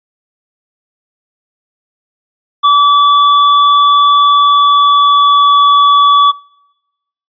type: tone with pitch glide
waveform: square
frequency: 1151 to 1144.4 Hz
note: D6 to D6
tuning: -35 to -45 cents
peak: -5 dBFS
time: 2.63-6.32 s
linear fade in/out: 20 ms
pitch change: -10 cents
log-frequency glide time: 4.18-5.57 s
effects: noise-tail reverb RT60 1.0 s tail -26 dB re dry + resampled to 11025 Hz